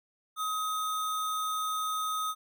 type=tone with sample-and-hold; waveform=sine; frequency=1264 Hz; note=D#6; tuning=27 cents sharp; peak=-29 dBFS; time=0.36-2.35 s; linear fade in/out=50 ms; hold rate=4900 Hz; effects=none